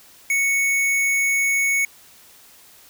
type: tone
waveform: square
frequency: 2217 Hz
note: C#7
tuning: in tune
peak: -18 dBFS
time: 0.3-1.85 s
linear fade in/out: 2 ms
effects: white hiss -49 dBFS RMS until 2.89 s